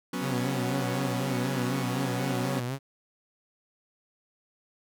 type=chord; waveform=sawtooth; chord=F# suspended fourth; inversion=none; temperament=equal; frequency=185 / 246.9 / 277.2 Hz; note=F#3 / B3 / C#4; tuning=0 / 0 / 0 cents; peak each=-30 dBFS; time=0.13-2.6 s; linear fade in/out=5 ms
type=tone with vibrato; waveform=sawtooth; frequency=128.9 Hz; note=C3; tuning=26 cents flat; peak=-26 dBFS; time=0.2-2.79 s; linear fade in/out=50 ms; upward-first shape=sine; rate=4 Hz; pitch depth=110 cents each way
effects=none